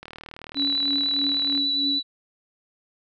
click train, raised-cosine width 0.3 ms, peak -22 dBFS, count 61, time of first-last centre 0.03-1.576 s, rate 38.8 Hz
sine tone with tremolo, 280.4 Hz, C#4, 20 cents sharp, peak -25 dBFS, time 0.55-2 s, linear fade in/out 20 ms, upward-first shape triangle, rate 3.2 Hz, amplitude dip 85%
sine tone with vibrato, 3951 Hz, B7, in tune, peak -21 dBFS, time 0.55-2.03 s, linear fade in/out 50 ms, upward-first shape sine, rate 10 Hz, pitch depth 11 cents each way
effects none

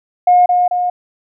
sine tone with echo, 717 Hz, F5, 45 cents sharp, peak -5 dBFS, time 0.27-0.46 s, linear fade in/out 5 ms, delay 220 ms, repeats 2, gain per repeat -4 dB, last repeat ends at 0.9 s, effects tanh soft clip ceiling -1 dBFS

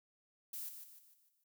violet noise with echo, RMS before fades -44 dBFS, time 0.53-0.69 s, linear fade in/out 5 ms, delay 150 ms, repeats 5, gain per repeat -7 dB, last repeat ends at 1.44 s, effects none

